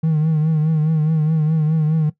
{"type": "tone with vibrato", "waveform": "triangle", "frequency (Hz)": 156.4, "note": "D#3", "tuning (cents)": 9, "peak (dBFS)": -11, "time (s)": [0.03, 2.1], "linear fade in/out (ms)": 10, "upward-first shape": "triangle", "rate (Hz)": 4.8, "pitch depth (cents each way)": 68, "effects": ["noise-tail reverb RT60 0.1 s tail -18 dB re dry", "tanh soft clip ceiling -8 dBFS"]}